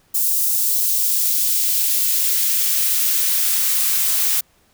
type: noise with high-pass filter sweep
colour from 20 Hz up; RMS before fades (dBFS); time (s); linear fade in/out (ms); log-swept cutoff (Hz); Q
blue; -18; 0.14-4.41; 10; 6600 to 690; 0.7
effects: pink hiss -58 dBFS RMS until 4.73 s